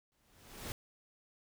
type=noise with exponential growth; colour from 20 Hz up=pink; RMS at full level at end=-40 dBFS; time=0.12-0.72 s; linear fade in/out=0 ms; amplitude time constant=130 ms; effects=none